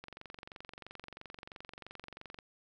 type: click train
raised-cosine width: 0.3 ms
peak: -30 dBFS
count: 55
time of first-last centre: 0.04-2.388 s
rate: 23 Hz
effects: none